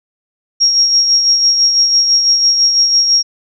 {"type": "tone with tremolo", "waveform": "sine", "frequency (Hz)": 5588, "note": "F8", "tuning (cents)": 0, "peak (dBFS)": -6, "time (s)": [0.6, 3.23], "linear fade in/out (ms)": 20, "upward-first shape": "sine", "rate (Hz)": 6, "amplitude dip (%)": 45, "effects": []}